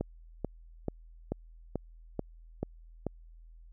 click train, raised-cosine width 2 ms, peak -18 dBFS, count 8, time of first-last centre 0.01-3.067 s, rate 2.29 Hz, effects added 41 Hz sine -50 dBFS peak until 3.72 s

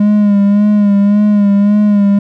triangle tone with vibrato, 204.8 Hz, G#3, 24 cents flat, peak -4 dBFS, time 0-2.19 s, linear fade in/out 5 ms, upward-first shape sine, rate 1.8 Hz, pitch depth 39 cents each way, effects none

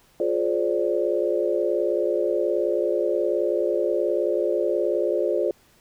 sine chord, D half-diminished seventh, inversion first, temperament just, 352.4 / 422.9 / 528.6 / 587.3 Hz, F4 / Ab4 / C5 / D5, +16 / +31 / +18 / 0 cents, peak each -25 / -26 / -26 / -26 dBFS, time 0.2-5.51 s, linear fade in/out 2 ms, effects pink hiss -58 dBFS RMS until 5.8 s

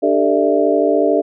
sine tone cluster, 296.6 / 394.1 / 447.9 / 594 / 665 Hz, D4 / G4 / A4 / D5 / E5, +17 / +9 / +31 / +20 / +15 cents, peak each -18 dBFS, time 0.02-1.22 s, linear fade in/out 20 ms, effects none

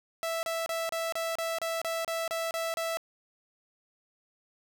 sawtooth tone bursts, 659.3 Hz, E5, in tune, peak -26 dBFS, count 12, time 0.23-2.971 s, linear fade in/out 0 ms, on 200 ms, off 31 ms, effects none

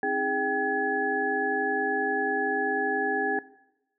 sine tone cluster, 266.6 / 317 / 412.6 / 780 / 1692 Hz, C4 / D#4 / G#4 / G5 / G#6, +33 / +32 / -11 / -9 / +32 cents, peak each -35 / -36 / -30 / -29 / -29 dBFS, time 0.03-3.39 s, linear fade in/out 2 ms, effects noise-tail reverb RT60 0.9 s tail -18 dB re dry

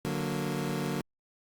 25% pulse chord, D augmented, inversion none, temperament equal, 146.83 / 185 / 233.1 Hz, D3 / F#3 / A#3, 0 / 0 / 0 cents, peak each -30 / -31 / -32 dBFS, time 0.05-1.01 s, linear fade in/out 0 ms, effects Opus 48 kbps

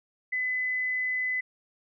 sine tone, 2012 Hz, B6, 32 cents sharp, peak -26 dBFS, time 0.32-1.41 s, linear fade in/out 10 ms, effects none

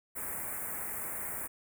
white band-stop noise, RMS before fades -38 dBFS, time 0.15-1.48 s, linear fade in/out 20 ms, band 2200 to 8200 Hz, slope 48 dB/octave, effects none

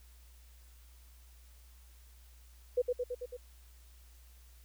sine tone with echo, 493.9 Hz, B4, in tune, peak -25 dBFS, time 2.77-2.82 s, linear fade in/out 10 ms, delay 110 ms, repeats 5, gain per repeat -3 dB, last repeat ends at 3.37 s, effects added 60 Hz sine -55 dBFS peak until 4.64 s + white hiss -65 dBFS RMS until 4.64 s

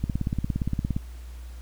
click train, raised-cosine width 5 ms, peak -13 dBFS, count 17, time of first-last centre 0.04-0.965 s, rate 17.3 Hz, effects added 60 Hz sine -37 dBFS peak until 1.61 s + pink hiss -54 dBFS RMS until 1.61 s

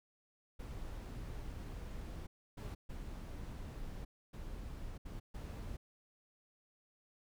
brown noise bursts at uneven times, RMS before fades -45 dBFS, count 6, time 0.59-2.27 / 2.57-2.75 / 2.89-4.05 / 4.33-4.98 / 5.05-5.2 / 5.34-5.77 s, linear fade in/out 10 ms, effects none

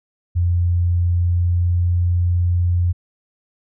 sine tone with pitch glide, 87.31 to 87.92 Hz, F2 to F2, 0 to +12 cents, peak -14 dBFS, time 0.35-2.93 s, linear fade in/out 20 ms, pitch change +12 cents, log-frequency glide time 1.07-2.05 s, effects none

